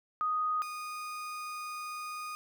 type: tone pair in turn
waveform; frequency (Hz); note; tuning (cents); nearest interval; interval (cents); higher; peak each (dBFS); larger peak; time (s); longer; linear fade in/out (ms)
sine / 35% pulse; 1244.5 / 1233.1; D#6 / D#6; 0 / -16; unison; 16; first; -28 / -36; first; 0.21-0.62 / 0.62-2.35; second; 0
effects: none